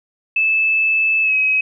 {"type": "tone with pitch glide", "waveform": "sine", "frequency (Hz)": [2621, 2546], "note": ["E7", "D#7"], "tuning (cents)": [-11, 39], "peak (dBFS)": -13, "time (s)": [0.36, 1.61], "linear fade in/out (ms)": 5, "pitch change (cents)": -50, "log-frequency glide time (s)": [1.22, 1.34], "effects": []}